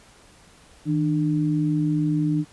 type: tone pair together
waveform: sine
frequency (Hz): 158.34 / 298.9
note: D#3 / D4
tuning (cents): +31 / +31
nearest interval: major seventh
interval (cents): 1100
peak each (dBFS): -22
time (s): 0.85-2.45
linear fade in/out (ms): 50
effects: pink hiss -52 dBFS RMS until 2.52 s + resampled to 24000 Hz